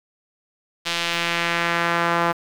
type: tone with band-pass filter sweep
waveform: sawtooth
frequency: 170.2 Hz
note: F3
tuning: 44 cents flat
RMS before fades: -22 dBFS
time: 0.85-2.33 s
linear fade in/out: 20 ms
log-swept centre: 3600 to 1100 Hz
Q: 1.3
effects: 7-bit